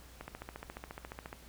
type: click train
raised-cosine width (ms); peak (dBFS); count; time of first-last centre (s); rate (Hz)
0.5; -27; 17; 0.21-1.329; 14.3
effects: added 60 Hz sine -55 dBFS peak until 1.48 s + pink hiss -57 dBFS RMS until 1.48 s